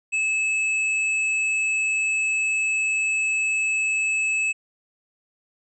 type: tone with tanh clipping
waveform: sine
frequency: 2601 Hz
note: E7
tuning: 24 cents flat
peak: -22 dBFS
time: 0.12-4.53 s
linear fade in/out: 20 ms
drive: 11 dB
effects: resampled to 24000 Hz